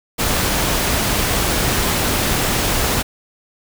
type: noise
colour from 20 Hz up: pink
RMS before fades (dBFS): -18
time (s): 0.18-3.03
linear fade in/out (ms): 20
effects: none